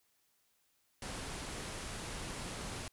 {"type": "low-pass noise", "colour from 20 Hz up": "pink", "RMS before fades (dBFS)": -43, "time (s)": [1.02, 2.88], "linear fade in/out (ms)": 2, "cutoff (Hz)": 11000, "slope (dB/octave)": 96, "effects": ["white hiss -75 dBFS RMS until 2.92 s"]}